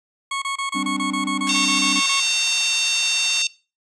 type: tone bursts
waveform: 20% pulse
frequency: 1100 Hz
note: C#6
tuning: 14 cents flat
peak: -18 dBFS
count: 14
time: 0.31-2.201 s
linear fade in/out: 5 ms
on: 110 ms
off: 27 ms
type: chord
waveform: triangle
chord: G suspended fourth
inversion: none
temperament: equal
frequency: 196 / 261.6 / 293.7 Hz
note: G3 / C4 / D4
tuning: 0 / 0 / 0 cents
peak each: -28 / -26 / -24 dBFS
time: 0.74-2.01 s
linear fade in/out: 20 ms
type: high-pass noise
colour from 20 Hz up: white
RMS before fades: -29 dBFS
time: 1.47-3.42 s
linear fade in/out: 0 ms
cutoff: 680 Hz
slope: 48 dB/octave
type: harmonic tone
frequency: 909 Hz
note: A#5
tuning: 44 cents flat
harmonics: 3 / 4 / 5 / 6 / 7 / 8 / 9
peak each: -22 / -23 / -28 / -30 / -26 / -36 / -35 dBFS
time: 1.49-3.47 s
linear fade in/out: 2 ms
effects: noise-tail reverb RT60 0.3 s tail -19 dB re dry + resampled to 22050 Hz